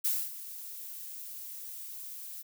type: noise with ADSR envelope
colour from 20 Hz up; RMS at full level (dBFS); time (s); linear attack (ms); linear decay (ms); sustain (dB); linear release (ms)
violet; -28; 0.04-2.43; 12; 250; -15; 20
effects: none